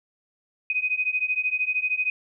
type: beating tone pair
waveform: sine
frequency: 2497 / 2510 Hz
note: D#7 / D#7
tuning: +6 / +15 cents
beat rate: 13 Hz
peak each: -26 / -25 dBFS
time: 0.7-2.1 s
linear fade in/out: 2 ms
effects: none